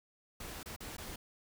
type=noise with dropouts; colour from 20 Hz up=pink; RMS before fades=-45 dBFS; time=0.4-1.16 s; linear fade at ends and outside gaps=5 ms; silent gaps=0.631-0.658 / 0.763-0.804 / 0.968-0.981 s; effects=none